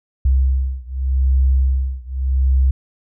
sine beating tone pair, 65.41 / 66.25 Hz, C2 / C2, 0 / +22 cents, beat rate 0.84 Hz, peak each -16 / -17 dBFS, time 0.25-2.71 s, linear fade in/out 5 ms, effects none

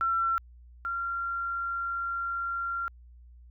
sine tone pair in turn, 1352 / 1378.8 Hz, E6 / F6, +43 / -23 cents, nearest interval unison, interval 34 cents, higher second, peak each -24 / -29 dBFS, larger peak first, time 0.01-0.38 / 0.85-2.88 s, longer second, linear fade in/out 0 ms, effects added 60 Hz sine -49 dBFS peak until 3.5 s

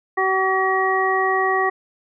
harmonic tone, 380 Hz, F#4, 46 cents sharp, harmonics 1 / 2 / 3 / 5, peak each -22 / -22 / -22 / -22 dBFS, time 0.17-1.7 s, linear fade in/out 10 ms, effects none

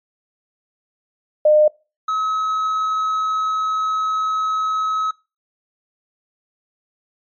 sine / triangle tone pair in turn, 607 / 1282.5 Hz, D#5 / E6, -43 / -48 cents, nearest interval octave + minor second, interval 1295 cents, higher second, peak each -9 / -16 dBFS, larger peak first, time 1.45-1.68 / 2.08-5.11 s, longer second, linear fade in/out 5 ms, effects noise-tail reverb RT60 0.3 s tail -24 dB re dry + MP3 32 kbps

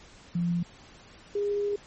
sine tone pair in turn, 172.8 / 408.4 Hz, F3 / G#4, -18 / -29 cents, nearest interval octave + minor third, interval 1489 cents, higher second, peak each -24 / -25 dBFS, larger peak first, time 0.35-0.63 / 1.35-1.76 s, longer second, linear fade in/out 5 ms, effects pink hiss -52 dBFS RMS until 1.86 s + MP3 32 kbps

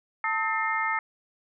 sine tone cluster, 889 / 1284 / 1801 / 2118 Hz, A5 / E6 / A6 / C7, +18 / -46 / +40 / +21 cents, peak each -30 / -29 / -31 / -30 dBFS, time 0.24-0.99 s, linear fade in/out 2 ms, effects none

